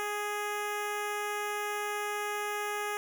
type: tone with notch filter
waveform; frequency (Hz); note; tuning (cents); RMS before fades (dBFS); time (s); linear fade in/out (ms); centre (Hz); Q
10% pulse; 415.3; G#4; 0; -34; 0-2.97; 0; 4500; 1.3
effects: none